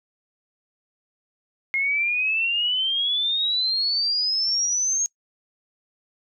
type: exponential sweep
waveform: sine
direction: up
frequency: 2141 to 6560 Hz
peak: -20 dBFS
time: 1.74-5.06 s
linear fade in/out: 0 ms
effects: noise-tail reverb RT60 0.1 s tail -23 dB re dry